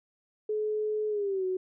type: tone with pitch glide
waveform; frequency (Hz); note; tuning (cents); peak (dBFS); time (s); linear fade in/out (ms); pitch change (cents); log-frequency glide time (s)
sine; 427 to 371.7; G#4 to F#4; +48 to +8; -27; 0.49-1.57; 5; -240; 1.09-1.45
effects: none